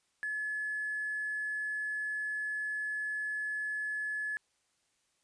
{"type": "tone with hard clipping", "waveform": "triangle", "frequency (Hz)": 1711, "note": "A6", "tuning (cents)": -49, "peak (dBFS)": -33, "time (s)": [0.23, 4.37], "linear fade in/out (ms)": 0, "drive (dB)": 3, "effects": ["white hiss -75 dBFS RMS until 5.23 s", "resampled to 22050 Hz"]}